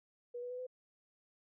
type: tone with pitch steps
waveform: sine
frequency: 483.9 / 491.2 / 498.7 / 506.2 Hz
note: B4 / B4 / B4 / B4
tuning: -35 / -9 / +17 / +43 cents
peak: -40 dBFS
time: 0.34-0.668 s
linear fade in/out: 10 ms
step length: 82 ms
effects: none